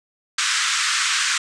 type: band-pass noise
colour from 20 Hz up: pink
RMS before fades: -21 dBFS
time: 0.38-1.38 s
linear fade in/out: 5 ms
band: 1200 to 8400 Hz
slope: 48 dB/octave
effects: none